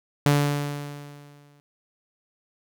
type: tone with exponential decay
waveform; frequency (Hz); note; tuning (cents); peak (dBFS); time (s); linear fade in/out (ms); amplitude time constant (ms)
sawtooth; 144.6; D3; -27; -12; 0.26-1.6; 0; 290
effects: none